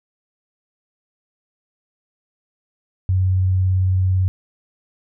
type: tone with vibrato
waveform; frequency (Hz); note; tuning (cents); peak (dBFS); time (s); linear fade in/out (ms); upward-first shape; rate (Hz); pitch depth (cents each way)
sine; 93.2; F#2; +13; -14; 3.09-4.28; 0; sine; 18; 12
effects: none